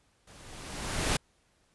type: noise with level ramp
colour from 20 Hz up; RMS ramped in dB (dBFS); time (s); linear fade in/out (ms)
pink; -54 to -26; 0.27-1.17; 5
effects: pink hiss -69 dBFS RMS until 1.74 s + resampled to 24000 Hz